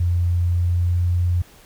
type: tone with pitch glide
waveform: sine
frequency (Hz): 87.31 to 88.17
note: F2 to F2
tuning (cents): 0 to +17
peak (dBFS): -16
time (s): 0-1.42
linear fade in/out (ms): 5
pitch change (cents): +17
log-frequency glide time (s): 0.41-1.28
effects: pink hiss -49 dBFS RMS until 1.65 s